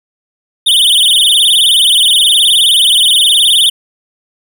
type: tone with vibrato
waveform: square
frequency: 3319 Hz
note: G#7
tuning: 2 cents flat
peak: -6 dBFS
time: 0.66-3.7 s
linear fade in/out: 10 ms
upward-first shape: sine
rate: 19 Hz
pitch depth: 200 cents each way
effects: none